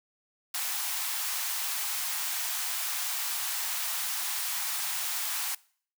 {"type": "high-pass noise", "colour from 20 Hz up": "white", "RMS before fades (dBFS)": -32, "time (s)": [0.54, 5.55], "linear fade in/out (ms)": 5, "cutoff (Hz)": 720, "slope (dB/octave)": 48, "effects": ["noise-tail reverb RT60 0.5 s tail -22 dB re dry"]}